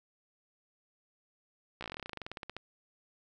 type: slowing click train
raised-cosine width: 0.3 ms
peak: -24 dBFS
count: 22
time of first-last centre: 1.81-2.566 s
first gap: 15 ms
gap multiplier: 1.08
effects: none